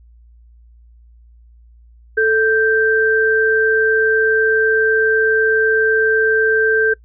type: tone pair together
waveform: sine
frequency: 440 / 1568 Hz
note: A4 / G6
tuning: 0 / 0 cents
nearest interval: octave + minor seventh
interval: 2200 cents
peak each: -14 dBFS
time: 2.17-6.94 s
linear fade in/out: 10 ms
effects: noise-tail reverb RT60 0.1 s tail -23 dB re dry + added 58 Hz sine -43 dBFS peak until 7.04 s